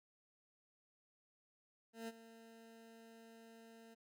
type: tone with ADSR envelope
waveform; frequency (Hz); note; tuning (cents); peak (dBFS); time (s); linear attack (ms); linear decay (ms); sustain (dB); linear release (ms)
20% pulse; 227.1; A#3; -45; -38; 1.93-3.95; 150; 34; -15; 17
effects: none